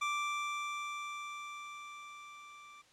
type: tone with level ramp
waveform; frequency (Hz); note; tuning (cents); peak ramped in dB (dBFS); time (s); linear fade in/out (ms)
25% pulse; 1174.7; D6; 0; -28 to -49; 0.01-2.82; 10
effects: white hiss -64 dBFS RMS until 2.92 s + low-pass 6000 Hz 12 dB/octave